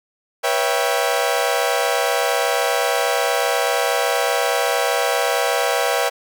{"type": "chord", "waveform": "sawtooth", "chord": "C# half-diminished seventh", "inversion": "third", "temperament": "equal with one note detuned", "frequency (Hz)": [486.2, 554.4, 659.3, 784], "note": ["B4", "C#5", "E5", "G5"], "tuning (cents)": [-27, 0, 0, 0], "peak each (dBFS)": -19, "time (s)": [0.43, 6.1], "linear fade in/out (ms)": 20, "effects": []}